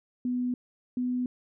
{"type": "tone pair in turn", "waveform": "sine", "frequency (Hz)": [248, 249.1], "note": ["B3", "B3"], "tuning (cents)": [7, 15], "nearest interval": "unison", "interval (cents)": 8, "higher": "second", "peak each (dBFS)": -26, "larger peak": "neither", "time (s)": [[0.25, 0.54], [0.97, 1.26]], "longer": "neither", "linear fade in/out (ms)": 2, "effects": []}